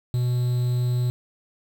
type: tone with quantisation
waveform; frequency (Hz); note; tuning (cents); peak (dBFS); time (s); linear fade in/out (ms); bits
triangle; 123.3; B2; -2; -18; 0.14-1.1; 0; 7
effects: none